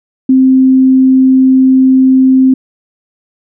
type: tone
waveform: sine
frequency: 261.6 Hz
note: C4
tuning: in tune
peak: -3 dBFS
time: 0.29-2.54 s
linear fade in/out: 5 ms
effects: none